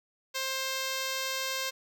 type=tone; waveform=5% pulse; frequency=528 Hz; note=C5; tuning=16 cents sharp; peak=-19 dBFS; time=0.34-1.71 s; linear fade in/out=20 ms; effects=none